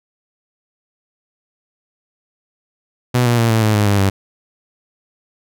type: tone with pitch steps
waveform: sawtooth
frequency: 123.5 / 119.43 / 115.5 / 111.69 / 108.01 / 104.45 / 101.01 / 97.68 Hz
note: B2 / A#2 / A#2 / A2 / A2 / G#2 / G#2 / G2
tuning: 0 / +42 / -16 / +26 / -32 / +10 / -48 / -6 cents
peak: -8 dBFS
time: 3.14-4.1 s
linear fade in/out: 10 ms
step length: 120 ms
effects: none